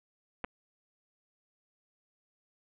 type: clicks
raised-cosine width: 0.5 ms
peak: -21 dBFS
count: 2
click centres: 0.442 / 0.446 s
effects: resampled to 8000 Hz + 10-bit